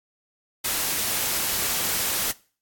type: noise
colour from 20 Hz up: white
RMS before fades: -25 dBFS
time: 0.64-2.32 s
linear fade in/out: 10 ms
effects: noise-tail reverb RT60 0.4 s tail -21 dB re dry + AAC 64 kbps